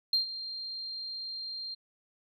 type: tone with ADSR envelope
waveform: sine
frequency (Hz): 4186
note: C8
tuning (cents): 0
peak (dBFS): -21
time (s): 0.13-1.75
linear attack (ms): 3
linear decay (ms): 120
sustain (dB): -15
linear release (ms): 15
effects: tanh soft clip ceiling -19 dBFS